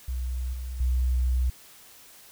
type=tone with level steps; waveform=sine; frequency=62.8 Hz; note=B1; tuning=30 cents sharp; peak=-27 / -31 / -21 dBFS; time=0.08-1.5 s; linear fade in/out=5 ms; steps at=0.53 / 0.8 s; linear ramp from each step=5 ms; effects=white hiss -51 dBFS RMS until 2.31 s

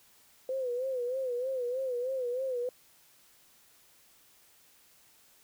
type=tone with vibrato; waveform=sine; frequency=507 Hz; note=B4; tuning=45 cents sharp; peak=-30 dBFS; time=0.49-2.69 s; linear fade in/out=2 ms; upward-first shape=sine; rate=3.2 Hz; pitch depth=91 cents each way; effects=white hiss -62 dBFS RMS until 5.43 s

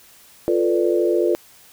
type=chord; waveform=sine; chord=B half-diminished seventh; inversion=second; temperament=equal; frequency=349.2 / 440 / 493.9 / 587.3 Hz; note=F4 / A4 / B4 / D5; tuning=0 / 0 / 0 / 0 cents; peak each=-18 / -22 / -23 / -24 dBFS; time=0.48-1.35 s; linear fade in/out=0 ms; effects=white hiss -49 dBFS RMS until 1.72 s

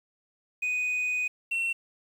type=tone pair in turn; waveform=sine; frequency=2489 / 2713 Hz; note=D#7 / E7; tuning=0 / +49 cents; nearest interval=minor second; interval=149 cents; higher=second; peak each=-23 dBFS; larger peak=neither; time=0.62-1.28 / 1.51-1.73 s; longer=first; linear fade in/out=10 ms; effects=tanh soft clip ceiling -25 dBFS + 9-bit

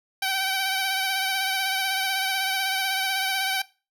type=tone with vibrato; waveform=10% pulse; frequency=769 Hz; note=G5; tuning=33 cents flat; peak=-15 dBFS; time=0.22-3.62 s; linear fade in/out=5 ms; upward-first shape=triangle; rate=16 Hz; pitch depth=40 cents each way; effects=noise-tail reverb RT60 0.3 s tail -19 dB re dry

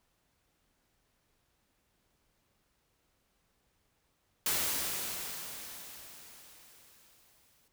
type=noise with exponential decay; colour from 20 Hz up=white; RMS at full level=-30 dBFS; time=4.46-7.68 s; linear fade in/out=2 ms; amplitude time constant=700 ms; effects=pink hiss -75 dBFS RMS until 7.72 s

